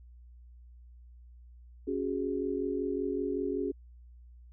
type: chord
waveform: sine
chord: C# suspended fourth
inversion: none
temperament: equal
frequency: 277.2 / 370 / 415.3 Hz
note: C#4 / F#4 / G#4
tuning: 0 / 0 / 0 cents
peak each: -34 dBFS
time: 1.87-3.72 s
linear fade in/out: 10 ms
effects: added 60 Hz sine -50 dBFS peak until 4.52 s